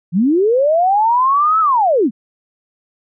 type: linear two-way sweep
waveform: sine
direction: up then down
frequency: 155.56 to 1324 to 183.3 Hz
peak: -10 dBFS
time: 0.12-2.11 s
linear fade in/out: 50 ms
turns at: 1.6 s
effects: none